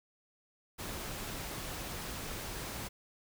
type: noise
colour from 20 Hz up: pink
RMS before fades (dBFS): -41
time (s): 0.78-2.89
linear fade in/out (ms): 20
effects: none